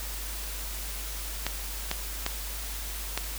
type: clicks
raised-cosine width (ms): 0.2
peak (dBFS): -10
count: 4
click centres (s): 1.466 / 1.914 / 2.264 / 3.176
effects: added 50 Hz sine -36 dBFS peak until 3.38 s + white hiss -38 dBFS RMS until 3.38 s